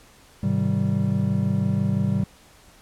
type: chord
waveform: triangle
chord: Ab major seventh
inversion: none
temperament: just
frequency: 103.83 / 129.78 / 155.74 / 194.67 Hz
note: Ab2 / C3 / Eb3 / G3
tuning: 0 / -14 / +2 / -12 cents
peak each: -24 / -24 / -26 / -21 dBFS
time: 0.43-2.24 s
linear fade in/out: 5 ms
effects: pink hiss -52 dBFS RMS until 2.81 s + low-pass 12000 Hz 12 dB/octave